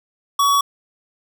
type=tone; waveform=square; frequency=1128 Hz; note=C#6; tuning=30 cents sharp; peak=-14 dBFS; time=0.39-0.61 s; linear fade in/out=5 ms; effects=none